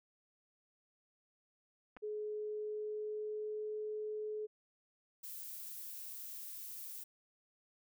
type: clicks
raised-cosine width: 0.5 ms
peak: -38 dBFS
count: 2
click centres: 1.966 / 1.97 s
type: tone with pitch glide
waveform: sine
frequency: 423.6 to 427 Hz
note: G#4 to G#4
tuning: +34 to +48 cents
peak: -38 dBFS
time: 2.02-4.47 s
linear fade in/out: 20 ms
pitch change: +14 cents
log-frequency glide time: 2.28-3.74 s
type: noise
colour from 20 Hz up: violet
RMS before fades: -47 dBFS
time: 5.23-7.04 s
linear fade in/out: 10 ms
effects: none